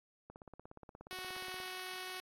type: click train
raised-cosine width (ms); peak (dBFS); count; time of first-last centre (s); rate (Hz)
1; -37; 23; 0.3-1.602; 16.9
type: tone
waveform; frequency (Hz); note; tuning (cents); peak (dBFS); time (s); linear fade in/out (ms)
5% pulse; 370; F#4; 0; -31; 1.11-2.2; 0
effects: AAC 64 kbps